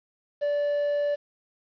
triangle tone, 581 Hz, D5, 19 cents flat, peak -21 dBFS, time 0.41-1.16 s, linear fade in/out 20 ms, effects resampled to 11025 Hz + 9-bit

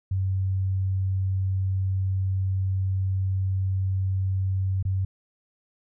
sine tone with dropouts, 95.2 Hz, F#2, 50 cents sharp, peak -22 dBFS, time 0.11-5.05 s, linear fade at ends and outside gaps 5 ms, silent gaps 4.827-4.851 s, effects none

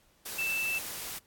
sine tone in noise, 2651 Hz, E7, 9 cents sharp, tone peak -29 dBFS, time 0.38-0.79 s, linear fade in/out 10 ms, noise white, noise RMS -39 dBFS, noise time 0.25-1.19 s, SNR +7 dB, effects pink hiss -66 dBFS RMS until 1.26 s + AAC 64 kbps

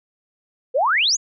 sine exponential sweep, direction up, 466.8 to 7140 Hz, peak -15 dBFS, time 0.74-1.17 s, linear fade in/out 20 ms, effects none

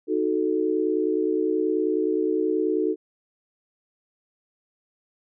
sine chord, D# diminished, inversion none, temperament equal, 311.1 / 370 / 440 Hz, D#4 / F#4 / A4, 0 / 0 / 0 cents, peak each -25 dBFS, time 0.07-2.96 s, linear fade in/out 50 ms, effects none

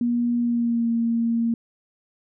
sine tone with pitch glide, 239.1 to 231.4 Hz, A#3 to A#3, +44 to -13 cents, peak -19 dBFS, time 0.01-1.54 s, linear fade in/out 2 ms, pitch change -57 cents, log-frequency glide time 0.39-0.9 s, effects none

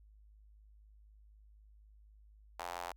sawtooth tone with high-pass filter, 87.31 Hz, F2, in tune, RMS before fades -43 dBFS, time 2.59-2.92 s, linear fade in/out 5 ms, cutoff 800 Hz, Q 2.7, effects added 52 Hz sine -58 dBFS peak until 2.96 s

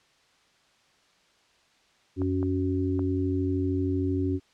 harmonic tone, 93 Hz, F#2, 9 cents sharp, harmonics 1 / 3 / 4, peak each -28 / -27 / -31 dBFS, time 2.16-4.4 s, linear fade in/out 50 ms
clicks, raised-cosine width 1 ms, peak -24 dBFS, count 3, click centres 2.218 / 2.429 / 2.993 s
effects white hiss -63 dBFS RMS until 4.53 s + low-pass 5000 Hz 12 dB/octave

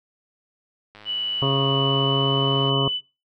click train, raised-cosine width 0.3 ms, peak -28 dBFS, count 184, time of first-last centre 0.95-2.693 s, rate 105 Hz
sine tone with pitch glide, 2960 to 2991 Hz, F#7 to F#7, 0 to +18 cents, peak -23 dBFS, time 1.05-3.01 s, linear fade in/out 50 ms, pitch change +18 cents, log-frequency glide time 1.38-2.39 s
harmonic tone, 136.7 Hz, C#3, 24 cents flat, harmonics 1 / 2 / 3 / 4 / 5 / 7 / 8 / 9, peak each -22 / -28 / -27 / -31 / -33 / -32 / -30 / -37 dBFS, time 1.42-2.88 s, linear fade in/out 2 ms
effects noise-tail reverb RT60 0.3 s tail -22 dB re dry

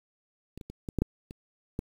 clicks, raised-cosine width 3 ms, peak -29 / -30 / -28 / -22 / -14 / -11 / -29 / -18 dBFS, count 8, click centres 0.576 / 0.612 / 0.7 / 0.888 / 0.987 / 1.02 / 1.309 / 1.791 s, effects 8-bit

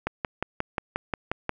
click train, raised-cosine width 0.5 ms, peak -11 dBFS, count 9, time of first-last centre 0.07-1.493 s, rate 5.62 Hz, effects none

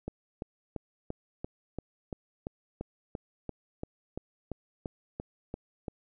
click train, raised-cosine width 2 ms, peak -22 dBFS, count 18, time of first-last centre 0.08-5.882 s, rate 2.93 Hz, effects none

